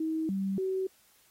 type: tone with pitch steps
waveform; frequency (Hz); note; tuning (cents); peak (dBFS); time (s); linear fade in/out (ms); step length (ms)
sine; 318.6 / 193.9 / 378.8; D#4 / G3 / F#4; +41 / -19 / +41; -28; 0-0.87; 5; 290
effects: white hiss -64 dBFS RMS until 1.3 s + AAC 48 kbps